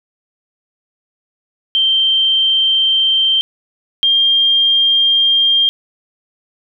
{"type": "tone pair in turn", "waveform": "sine", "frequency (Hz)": [3136, 3202], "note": ["G7", "G7"], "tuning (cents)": [0, 36], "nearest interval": "unison", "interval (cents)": 36, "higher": "second", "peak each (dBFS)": [-10, -9], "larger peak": "second", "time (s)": [[1.75, 3.41], [4.03, 5.69]], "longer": "neither", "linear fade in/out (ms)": 0, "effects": []}